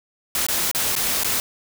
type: noise with dropouts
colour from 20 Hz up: white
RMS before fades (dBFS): -22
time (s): 0.35-1.4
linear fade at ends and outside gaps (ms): 1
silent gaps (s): 0.466-0.485 / 0.714-0.748 / 0.953-0.963 / 1.235-1.245
effects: none